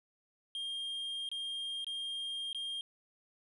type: tone with dropouts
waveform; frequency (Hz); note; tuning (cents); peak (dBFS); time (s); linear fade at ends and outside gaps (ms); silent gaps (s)
triangle; 3214; G7; +43; -35; 0.55-2.81; 1; 1.29-1.315 / 1.845-1.867 / 2.53-2.547
effects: resampled to 32000 Hz